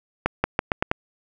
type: accelerating click train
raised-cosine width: 0.5 ms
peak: -4 dBFS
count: 6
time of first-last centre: 0.26-0.915 s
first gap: 180 ms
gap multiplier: 0.84
effects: none